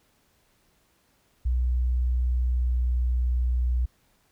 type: tone with pitch glide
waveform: sine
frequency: 61.74 to 61.38 Hz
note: B1 to B1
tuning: 0 to -10 cents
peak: -21 dBFS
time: 1.45-3.86 s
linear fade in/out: 10 ms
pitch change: -10 cents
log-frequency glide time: 2.4-2.79 s
effects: pink hiss -66 dBFS RMS until 4.31 s